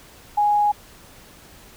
sine tone, 829 Hz, G#5, 3 cents flat, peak -15 dBFS, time 0.37-0.72 s, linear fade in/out 10 ms, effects pink hiss -47 dBFS RMS until 1.76 s

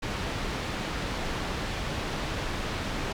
pink low-pass noise, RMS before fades -32 dBFS, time 0.02-3.13 s, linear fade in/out 10 ms, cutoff 4200 Hz, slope 12 dB/octave, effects none

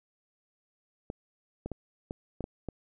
clicks, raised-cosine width 2 ms, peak -22 dBFS, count 7, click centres 1.101 / 1.66 / 1.717 / 2.109 / 2.407 / 2.441 / 2.687 s, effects none

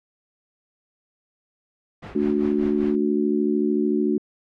pink noise with tremolo, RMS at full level -35 dBFS, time 2.02-2.96 s, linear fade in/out 10 ms, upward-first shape sine, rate 5.1 Hz, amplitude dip 75%
sine chord, D major, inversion second, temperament just, 220.2 / 293.7 / 367.1 Hz, A3 / D4 / F#4, +2 / 0 / -14 cents, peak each -23 dBFS, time 2.15-4.18 s, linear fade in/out 5 ms
effects low-pass 2000 Hz 12 dB/octave

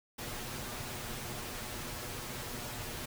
pink noise with comb filter, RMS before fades -41 dBFS, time 0.18-3.06 s, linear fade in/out 10 ms, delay 8.3 ms, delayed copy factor +0.55, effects none

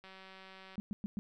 click train, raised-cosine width 0.3 ms, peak -37 dBFS, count 137, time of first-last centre 0.04-0.756 s, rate 190 Hz
sine tone bursts, 204.6 Hz, G#3, 26 cents flat, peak -34 dBFS, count 4, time 0.78-1.19 s, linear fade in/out 0 ms, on 20 ms, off 110 ms
effects none

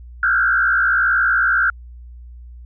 sine tone with frequency modulation, 1480 Hz, F#6, in tune, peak -13 dBFS, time 0.23-1.7 s, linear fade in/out 2 ms, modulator 61.1 Hz, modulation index 1.9, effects added 60 Hz sine -35 dBFS peak until 2.65 s

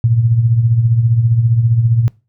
sine tone with tremolo, 116 Hz, A#2, 8 cents flat, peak -6 dBFS, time 0.04-2.08 s, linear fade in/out 0 ms, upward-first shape triangle, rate 15 Hz, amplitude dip 70%, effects noise-tail reverb RT60 0.3 s tail -23 dB re dry

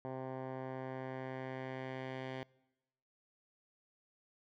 10% pulse tone with low-pass filter sweep, 130.81 Hz, C3, in tune, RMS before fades -43 dBFS, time 0.05-2.43 s, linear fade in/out 0 ms, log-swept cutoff 990 to 2900 Hz, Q 1.3, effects noise-tail reverb RT60 1.0 s tail -24 dB re dry

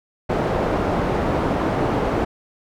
white low-pass noise, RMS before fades -21 dBFS, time 0.29-2.25 s, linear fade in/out 10 ms, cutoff 650 Hz, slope 12 dB/octave, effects none

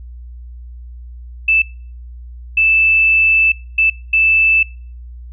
sine tone bursts at uneven times, 2637 Hz, E7, in tune, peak -9 dBFS, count 4, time 1.48-1.62 / 2.57-3.52 / 3.78-3.9 / 4.13-4.63 s, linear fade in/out 5 ms, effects noise-tail reverb RT60 0.5 s tail -26 dB re dry + added 60 Hz sine -30 dBFS peak until 5.32 s

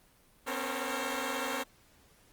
10% pulse tone cluster, 251.4 / 276.3 / 457.7 / 536 Hz, B3 / C#4 / A#4 / C5, +31 / -6 / -32 / +42 cents, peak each -30 dBFS, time 0.46-1.64 s, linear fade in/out 20 ms, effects pink hiss -63 dBFS RMS until 2.32 s + Opus 24 kbps

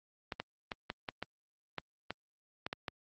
clicks, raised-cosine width 0.3 ms, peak -20 dBFS, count 11, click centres 0.322 / 0.4 / 0.718 / 0.901 / 1.088 / 1.226 / 1.783 / 2.106 / 2.665 / 2.729 / 2.882 s, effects high-pass 80 Hz 12 dB/octave + Opus 32 kbps

